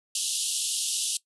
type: band-pass noise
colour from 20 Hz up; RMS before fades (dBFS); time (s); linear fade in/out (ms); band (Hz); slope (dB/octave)
white; -29; 0.15-1.17; 2; 2800 to 11000; 96
effects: noise-tail reverb RT60 0.1 s tail -19 dB re dry